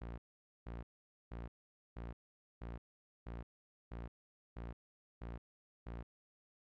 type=tone bursts; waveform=sawtooth; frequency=58 Hz; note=A#1; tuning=8 cents flat; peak=-40 dBFS; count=10; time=0.01-6.03 s; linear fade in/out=10 ms; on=170 ms; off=480 ms; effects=low-pass 2000 Hz 12 dB/octave